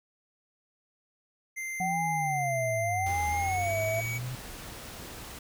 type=tone with pitch glide; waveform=square; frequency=2086 to 2262 Hz; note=C7 to C#7; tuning=-6 to +34 cents; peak=-34 dBFS; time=1.56-4.19 s; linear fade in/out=20 ms; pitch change=+140 cents; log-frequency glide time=3.26-3.72 s
type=tone with vibrato; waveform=sine; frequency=734 Hz; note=F#5; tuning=14 cents flat; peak=-28 dBFS; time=1.8-4.01 s; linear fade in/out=10 ms; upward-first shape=sine; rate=0.85 Hz; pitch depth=210 cents each way
type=linear two-way sweep; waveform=sine; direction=down then up; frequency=179.8 to 78.4 to 129.1 Hz; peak=-33 dBFS; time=1.8-4.35 s; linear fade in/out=0 ms; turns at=3.27 s
type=noise; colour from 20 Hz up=pink; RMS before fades=-43 dBFS; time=3.06-5.39 s; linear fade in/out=5 ms
effects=none